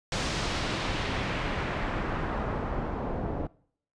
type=noise with low-pass filter sweep; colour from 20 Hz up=pink; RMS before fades=-31 dBFS; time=0.12-3.47 s; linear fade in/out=2 ms; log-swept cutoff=6100 to 640 Hz; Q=1; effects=noise-tail reverb RT60 0.6 s tail -22 dB re dry + resampled to 22050 Hz